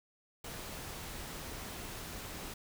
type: noise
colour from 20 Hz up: pink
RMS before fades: -44 dBFS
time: 0.44-2.54 s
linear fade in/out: 5 ms
effects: none